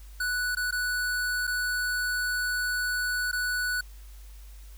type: tone with dropouts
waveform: square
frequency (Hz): 1480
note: F#6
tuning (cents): 0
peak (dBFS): -27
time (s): 0.2-3.81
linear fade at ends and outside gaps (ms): 5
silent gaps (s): 0.551-0.569 / 0.71-0.724 / 1.47-1.475 / 3.315-3.328
effects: added 50 Hz sine -43 dBFS peak until 4.77 s + white hiss -57 dBFS RMS until 4.77 s